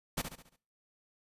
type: noise with echo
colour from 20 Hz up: pink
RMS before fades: -33 dBFS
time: 0.17-0.22 s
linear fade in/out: 10 ms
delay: 69 ms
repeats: 5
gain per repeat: -7 dB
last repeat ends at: 0.565 s
effects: noise-tail reverb RT60 0.4 s tail -20 dB re dry + resampled to 32000 Hz